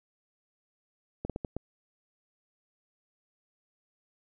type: slowing click train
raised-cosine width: 2 ms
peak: -20 dBFS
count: 5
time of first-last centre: 1.25-1.566 s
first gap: 47 ms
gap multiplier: 1.36
effects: none